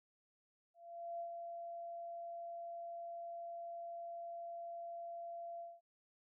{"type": "tone with ADSR envelope", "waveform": "sine", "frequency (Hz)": 683, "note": "F5", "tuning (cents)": -39, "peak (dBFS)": -40, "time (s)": [0.74, 5.81], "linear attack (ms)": 460, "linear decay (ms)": 86, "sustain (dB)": -4, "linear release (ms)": 210, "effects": []}